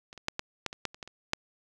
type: clicks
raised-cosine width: 0.2 ms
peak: -28 / -28 / -11 / -14 / -13 / -23 / -13 / -29 / -22 / -29 / -9 dBFS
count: 11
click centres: 0.129 / 0.177 / 0.284 / 0.394 / 0.663 / 0.729 / 0.853 / 0.945 / 1.028 / 1.076 / 1.334 s
effects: none